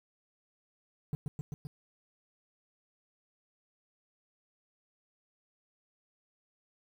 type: tone with echo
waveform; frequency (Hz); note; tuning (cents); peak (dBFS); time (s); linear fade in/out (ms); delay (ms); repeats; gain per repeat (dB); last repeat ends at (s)
triangle; 148; D3; +14; -28; 1.13-1.15; 0; 130; 4; -2; 1.67
effects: 10-bit